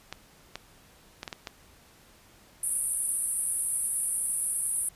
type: clicks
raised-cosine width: 0.2 ms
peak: -18 dBFS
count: 6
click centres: 0.126 / 0.556 / 1.231 / 1.278 / 1.328 / 1.472 s
type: band-pass noise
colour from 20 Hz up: pink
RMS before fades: -30 dBFS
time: 2.63-4.89 s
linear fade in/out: 5 ms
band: 9100 to 11000 Hz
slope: 96 dB/octave
effects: pink hiss -57 dBFS RMS until 4.95 s + resampled to 32000 Hz